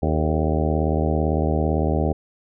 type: harmonic tone with a mistuned harmonic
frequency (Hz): 77.78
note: D#2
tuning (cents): 0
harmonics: 1 / 2 / 3 / 4 / 5 / 6 / 7 / 8 / 9 / 10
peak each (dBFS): -22 / -25 / -27 / -28 / -29 / -30 / -30 / -31 / -32 / -32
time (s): 0.02-2.13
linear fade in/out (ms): 10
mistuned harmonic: 6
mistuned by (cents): -73
effects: none